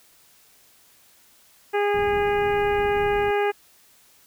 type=harmonic tone; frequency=409.5 Hz; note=G#4; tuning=24 cents flat; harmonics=1 / 2 / 3 / 4 / 5 / 6 / 7; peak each=-21 / -25 / -34 / -31 / -34 / -35 / -41 dBFS; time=1.73-3.52 s; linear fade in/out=20 ms
type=low-pass noise; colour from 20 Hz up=pink; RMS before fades=-36 dBFS; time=1.94-3.31 s; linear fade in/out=2 ms; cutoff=290 Hz; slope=12 dB/octave
effects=white hiss -56 dBFS RMS until 4.26 s